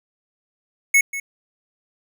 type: tone with echo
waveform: square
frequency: 2200 Hz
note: C#7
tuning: 14 cents flat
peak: -12 dBFS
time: 0.94-1.01 s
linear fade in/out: 5 ms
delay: 190 ms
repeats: 1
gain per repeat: -14 dB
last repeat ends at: 1.2 s
effects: none